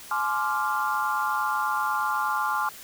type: chord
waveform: sine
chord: D half-diminished seventh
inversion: second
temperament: equal with one note detuned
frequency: 849.5 / 1046.5 / 1174.7 / 1396.9 Hz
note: Ab5 / C6 / D6 / F6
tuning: +39 / 0 / 0 / 0 cents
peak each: -29 dBFS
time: 0.11-2.69 s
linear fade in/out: 2 ms
effects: white hiss -44 dBFS RMS until 2.83 s